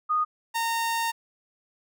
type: tone pair in turn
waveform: sine / sawtooth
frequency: 1235 / 919.1 Hz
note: D#6 / A#5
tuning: -13 / -25 cents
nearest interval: perfect fourth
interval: 512 cents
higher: first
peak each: -21 dBFS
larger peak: neither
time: 0.09-0.25 / 0.54-1.12 s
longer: second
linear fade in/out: 20 ms
effects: none